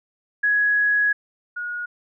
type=tone pair in turn; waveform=sine; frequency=1672 / 1444.9 Hz; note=G#6 / F#6; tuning=+11 / -42 cents; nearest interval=minor third; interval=253 cents; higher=first; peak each=-16 / -26 dBFS; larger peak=first; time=0.43-1.13 / 1.56-1.86 s; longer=first; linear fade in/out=10 ms; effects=none